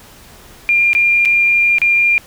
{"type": "tone with dropouts", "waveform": "sine", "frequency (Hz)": 2398, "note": "D7", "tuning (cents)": 36, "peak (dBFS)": -9, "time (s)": [0.69, 2.18], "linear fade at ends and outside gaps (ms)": 0, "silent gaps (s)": [[0.932, 0.95], [1.251, 1.256], [1.784, 1.817]], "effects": ["pink hiss -41 dBFS RMS until 2.26 s"]}